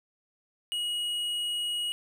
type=tone with hard clipping; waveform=sine; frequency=2900 Hz; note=F#7; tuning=35 cents flat; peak=-30 dBFS; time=0.72-1.92 s; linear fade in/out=0 ms; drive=7 dB; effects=none